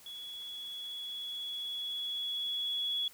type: tone with level ramp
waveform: sine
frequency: 3371 Hz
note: G#7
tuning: 25 cents sharp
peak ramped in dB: -42 to -30 dBFS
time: 0.06-3.08 s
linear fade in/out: 2 ms
effects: white hiss -57 dBFS RMS until 3.13 s